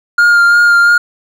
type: tone with vibrato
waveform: triangle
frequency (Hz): 1409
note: F6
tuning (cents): +15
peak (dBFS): -3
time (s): 0.18-0.98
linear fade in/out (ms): 5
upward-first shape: sine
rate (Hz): 2.9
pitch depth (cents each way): 17
effects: none